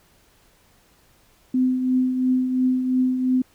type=tone with tremolo; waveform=sine; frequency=255.7 Hz; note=C4; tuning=40 cents flat; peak=-15 dBFS; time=1.54-3.42 s; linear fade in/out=5 ms; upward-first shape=triangle; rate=2.9 Hz; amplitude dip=55%; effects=pink hiss -58 dBFS RMS until 3.54 s

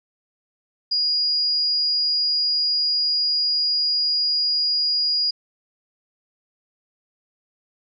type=tone; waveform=sine; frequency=4874 Hz; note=D#8; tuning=37 cents flat; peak=-18 dBFS; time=0.91-5.31 s; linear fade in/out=10 ms; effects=none

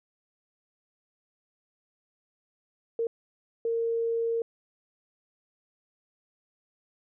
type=tone bursts at uneven times; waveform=sine; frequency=460.2 Hz; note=A#4; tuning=22 cents flat; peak=-25 dBFS; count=2; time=2.99-3.07 / 3.65-4.42 s; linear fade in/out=2 ms; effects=none

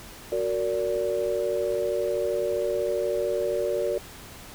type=chord; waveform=sine; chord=Gb augmented; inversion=none; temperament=just; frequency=370 / 462.5 / 578.1 Hz; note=Gb4 / Bb4 / D5; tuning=0 / -14 / -27 cents; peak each=-29 / -28 / -27 dBFS; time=0.32-3.98 s; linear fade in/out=2 ms; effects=pink hiss -44 dBFS RMS until 4.54 s

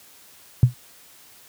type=tone with exponential decay; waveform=sine; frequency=123.47 Hz; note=B2; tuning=in tune; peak=-5 dBFS; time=0.63-0.74 s; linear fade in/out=0 ms; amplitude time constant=23 ms; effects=white hiss -50 dBFS RMS until 1.48 s + high-pass 60 Hz 12 dB/octave

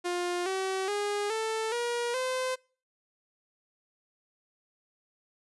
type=tone with pitch steps; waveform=sawtooth; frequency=353.4 / 381 / 410.7 / 442.7 / 477.2 / 514.4 Hz; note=F4 / G4 / G#4 / A4 / A#4 / C5; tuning=+21 / -49 / -19 / +11 / +41 / -30 cents; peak=-25 dBFS; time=0.04-2.56 s; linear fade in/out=20 ms; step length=420 ms; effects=noise-tail reverb RT60 0.4 s tail -25 dB re dry + resampled to 24000 Hz

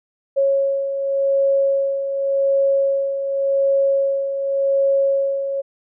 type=beating tone pair; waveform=sine; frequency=549 / 549.88 Hz; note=C#5 / C#5; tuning=-17 / -14 cents; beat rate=0.88 Hz; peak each=-24 / -16 dBFS; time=0.36-5.62 s; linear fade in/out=20 ms; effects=none

